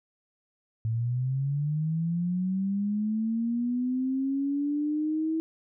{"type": "linear sweep", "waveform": "sine", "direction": "up", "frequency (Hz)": [110, 323.3], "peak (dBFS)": -25, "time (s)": [0.85, 5.4], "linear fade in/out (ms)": 0, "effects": []}